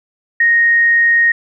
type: tone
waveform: sine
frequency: 1864.7 Hz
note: A#6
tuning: in tune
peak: -8 dBFS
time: 0.4-1.32 s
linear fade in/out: 5 ms
effects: none